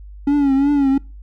triangle tone with vibrato, 279.4 Hz, C#4, 14 cents sharp, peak -10 dBFS, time 0.27-0.98 s, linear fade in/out 5 ms, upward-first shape triangle, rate 2.8 Hz, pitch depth 84 cents each way, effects noise-tail reverb RT60 0.3 s tail -24 dB re dry + added 50 Hz sine -34 dBFS peak until 1.22 s

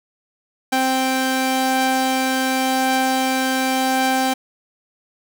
sawtooth tone pair together, 261.6 / 783.9 Hz, C4 / G5, 0 / 0 cents, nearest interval octave + perfect fifth, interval 1900 cents, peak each -16 / -16 dBFS, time 0.72-4.34 s, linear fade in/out 10 ms, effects none

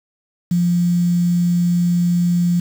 sine tone with quantisation, 174.61 Hz, F3, in tune, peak -13 dBFS, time 0.51-2.6 s, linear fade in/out 5 ms, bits 6, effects none

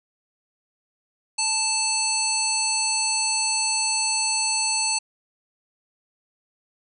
harmonic tone, 880 Hz, A5, in tune, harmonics 1 / 3 / 5 / 7 / 9 / 10, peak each -30 / -29 / -26 / -30 / -26 / -30 dBFS, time 1.38-4.99 s, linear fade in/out 10 ms, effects none

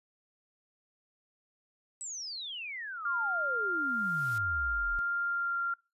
sine exponential sweep, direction down, 8070 to 35.32 Hz, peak -37 dBFS, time 2.01-4.99 s, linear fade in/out 0 ms
sine tone with pitch glide, 1396.9 to 1386.4 Hz, F6 to F6, 0 to -13 cents, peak -29 dBFS, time 3.05-5.74 s, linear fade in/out 5 ms, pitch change -13 cents, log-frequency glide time 5.26-5.57 s
white noise with exponential growth, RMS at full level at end -48 dBFS, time 3.5-4.38 s, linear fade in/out 0 ms, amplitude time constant 190 ms
effects noise-tail reverb RT60 0.3 s tail -25 dB re dry + resampled to 32000 Hz

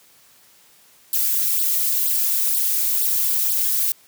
violet noise with flanger, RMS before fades -20 dBFS, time 1.13-3.92 s, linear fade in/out 2 ms, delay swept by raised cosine 0.22 to 4.72 ms, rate 2.1 Hz, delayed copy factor +0.95, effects white hiss -53 dBFS RMS until 4.07 s + high-pass 80 Hz 12 dB/octave

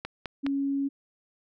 click train, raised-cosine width 0.3 ms, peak -17 dBFS, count 3, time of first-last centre 0.05-0.465 s, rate 4.82 Hz
sine tone, 277.2 Hz, C#4, in tune, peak -25 dBFS, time 0.43-0.89 s, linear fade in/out 20 ms
effects none

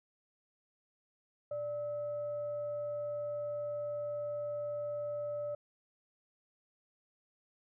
sine tone with frequency modulation, 587.3 Hz, D5, in tune, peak -35 dBFS, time 1.51-5.55 s, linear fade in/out 5 ms, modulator 704 Hz, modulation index 0.22, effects none

